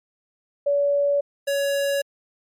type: tone pair in turn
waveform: sine / square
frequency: 570 / 561.2 Hz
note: C#5 / C#5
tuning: +48 / +21 cents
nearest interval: unison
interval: 27 cents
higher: first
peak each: -17 / -21 dBFS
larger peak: first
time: 0.66-1.21 / 1.47-2.02 s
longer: neither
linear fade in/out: 10 ms
effects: MP3 64 kbps